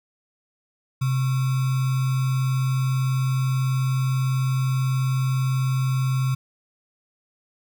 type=tone with sample-and-hold; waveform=sine; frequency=130.81 Hz; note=C3; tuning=in tune; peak=-19 dBFS; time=1.01-6.35 s; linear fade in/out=10 ms; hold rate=1225 Hz; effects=none